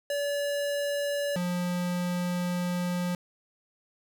square tone pair in turn, 573 / 177.59 Hz, D5 / F3, -43 / +29 cents, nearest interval octave + minor sixth, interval 2028 cents, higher first, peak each -28 dBFS, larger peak neither, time 0.1-1.36 / 1.36-3.15 s, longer second, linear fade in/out 2 ms, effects none

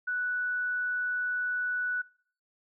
sine tone, 1480 Hz, F#6, in tune, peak -28 dBFS, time 0.07-2.02 s, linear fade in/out 10 ms, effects noise-tail reverb RT60 0.6 s tail -25 dB re dry

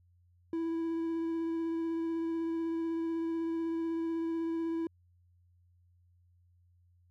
triangle tone with vibrato, 329.6 Hz, E4, in tune, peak -29 dBFS, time 0.53-4.87 s, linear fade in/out 2 ms, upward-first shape sine, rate 16 Hz, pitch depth 12 cents each way, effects added 88 Hz sine -63 dBFS peak until 7.1 s

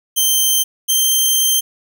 10% pulse tone pair in turn, 3127 / 3143 Hz, G7 / G7, -5 / +4 cents, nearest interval unison, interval 9 cents, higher second, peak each -4 dBFS, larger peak neither, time 0.16-0.64 / 0.88-1.61 s, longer second, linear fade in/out 20 ms, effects none

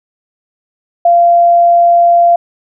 sine tone, 690 Hz, F5, 21 cents flat, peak -4 dBFS, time 1.05-2.36 s, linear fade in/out 5 ms, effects none

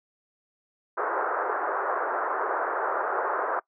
white band-pass noise, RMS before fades -28 dBFS, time 0.97-3.6 s, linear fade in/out 10 ms, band 370 to 1500 Hz, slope 48 dB/octave, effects noise-tail reverb RT60 0.1 s tail -22 dB re dry

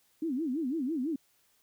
sine tone with vibrato, 287.2 Hz, D4, 39 cents flat, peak -29 dBFS, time 0.22-1.16 s, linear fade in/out 5 ms, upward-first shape sine, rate 6 Hz, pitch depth 270 cents each way, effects white hiss -69 dBFS RMS until 1.62 s

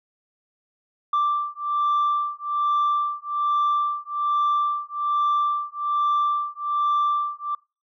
sine beating tone pair, 1174.7 / 1175.9 Hz, D6 / D6, 0 / +2 cents, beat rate 1.2 Hz, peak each -22 dBFS, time 1.13-7.55 s, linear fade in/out 5 ms, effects noise-tail reverb RT60 0.3 s tail -25 dB re dry + tanh soft clip ceiling -16 dBFS

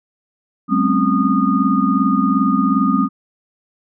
sine tone cluster, 189.3 / 211.8 / 257.3 / 274.5 / 1228 Hz, F#3 / G#3 / C4 / C#4 / D#6, +40 / +34 / -29 / -17 / -23 cents, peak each -19 dBFS, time 0.68-3.09 s, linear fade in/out 50 ms, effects none

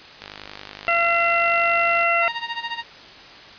click train, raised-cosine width 0.2 ms, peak -17 dBFS, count 93, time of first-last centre 0.22-2.031 s, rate 50.8 Hz
harmonic tone, 681 Hz, F5, 44 cents flat, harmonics 1 / 2 / 3 / 4, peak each -22 / -22 / -22 / -22 dBFS, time 0.88-2.28 s, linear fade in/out 0 ms
15% pulse tone with tremolo, 932.3 Hz, A#5, in tune, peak -17 dBFS, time 2.21-2.84 s, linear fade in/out 50 ms, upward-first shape sine, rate 14 Hz, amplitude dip 80%
effects white hiss -42 dBFS RMS until 3.58 s + resampled to 11025 Hz

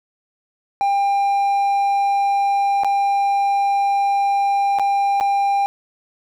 triangle tone with dropouts, 798 Hz, G5, 31 cents sharp, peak -13 dBFS, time 0.81-5.66 s, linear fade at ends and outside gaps 0 ms, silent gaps 2.835-2.846 / 4.787-4.796 / 5.2-5.209 s, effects none

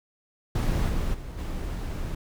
brown noise with level steps, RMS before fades -24 / -27 / -37 / -31 dBFS, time 0.55-2.15 s, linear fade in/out 5 ms, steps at 0.88 / 1.13 / 1.37 s, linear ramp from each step 20 ms, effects none

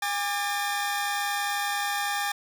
sawtooth tone cluster, 814 / 1185 / 1797 Hz, G#5 / D6 / A6, -35 / +15 / +36 cents, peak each -25 / -30 / -28 dBFS, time 0.02-2.32 s, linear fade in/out 5 ms, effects none

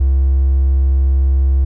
triangle tone with hard clipping, 67 Hz, C2, 42 cents sharp, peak -10 dBFS, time 0-1.65 s, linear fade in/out 10 ms, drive 4 dB, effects none

